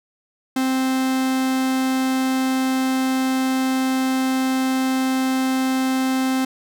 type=tone; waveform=45% pulse; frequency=261.6 Hz; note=C4; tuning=in tune; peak=-18 dBFS; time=0.56-6.45 s; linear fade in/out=5 ms; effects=none